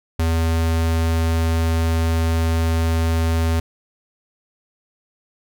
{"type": "tone", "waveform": "square", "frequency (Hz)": 82, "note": "E2", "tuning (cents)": -9, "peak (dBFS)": -17, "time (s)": [0.19, 3.6], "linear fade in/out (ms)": 5, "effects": []}